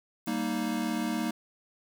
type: noise with exponential decay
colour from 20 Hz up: violet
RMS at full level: -45 dBFS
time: 0.26-0.33 s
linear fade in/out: 0 ms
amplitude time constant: 15 ms
type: chord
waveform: square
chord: Eb major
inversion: first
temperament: equal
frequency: 196 / 233.1 / 311.1 Hz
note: G3 / Bb3 / Eb4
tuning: 0 / 0 / 0 cents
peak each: -36 / -32 / -34 dBFS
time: 0.27-1.31 s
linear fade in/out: 5 ms
effects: none